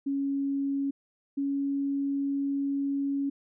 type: tone pair in turn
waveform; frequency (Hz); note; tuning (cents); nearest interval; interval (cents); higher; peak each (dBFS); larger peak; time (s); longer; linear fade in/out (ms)
sine; 277.2 / 278.6; C#4 / C#4; 0 / +9; unison; 9; second; -26; neither; 0.06-0.91 / 1.37-3.3; second; 10
effects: none